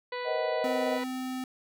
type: harmonic tone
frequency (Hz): 493.9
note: B4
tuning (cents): 0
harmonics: 1 / 2 / 3 / 4 / 5 / 6 / 7 / 8 / 9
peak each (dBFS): -35 / -38 / -46 / -40 / -48 / -50 / -52 / -48 / -50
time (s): 0.12-1.04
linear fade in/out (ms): 5
type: chord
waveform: sine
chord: C half-diminished seventh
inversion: third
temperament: just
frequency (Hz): 470.9 / 523.3 / 627.9 / 753.5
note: Bb4 / C5 / Eb5 / Gb5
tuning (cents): +18 / 0 / +16 / +31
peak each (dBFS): -36 / -36 / -30 / -36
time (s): 0.24-1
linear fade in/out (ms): 50
type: tone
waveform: square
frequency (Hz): 257.4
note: C4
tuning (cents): -28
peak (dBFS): -33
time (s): 0.64-1.44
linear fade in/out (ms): 2
effects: none